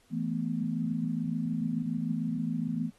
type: chord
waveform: sine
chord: E suspended fourth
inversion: none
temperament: equal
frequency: 164.81 / 220 / 246.9 Hz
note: E3 / A3 / B3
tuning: 0 / 0 / 0 cents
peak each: -33 dBFS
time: 0.1-2.91 s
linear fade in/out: 50 ms
effects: pink hiss -65 dBFS RMS until 2.98 s + AAC 32 kbps